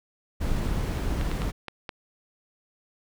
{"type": "noise", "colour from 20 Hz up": "brown", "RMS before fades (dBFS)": -27, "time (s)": [0.4, 1.52], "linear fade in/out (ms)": 20}
{"type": "clicks", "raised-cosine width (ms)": 0.3, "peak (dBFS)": -18, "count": 5, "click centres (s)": [1.212, 1.315, 1.419, 1.683, 1.892]}
{"effects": []}